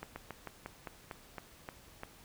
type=slowing click train; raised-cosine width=0.5 ms; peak=-26 dBFS; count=10; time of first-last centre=0.03-2.034 s; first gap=130 ms; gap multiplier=1.13; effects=pink hiss -58 dBFS RMS until 2.24 s